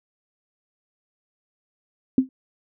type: tone with exponential decay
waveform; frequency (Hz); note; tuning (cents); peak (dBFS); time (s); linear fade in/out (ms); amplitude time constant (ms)
sine; 260.8; C4; -5; -9; 2.18-2.29; 2; 22
effects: none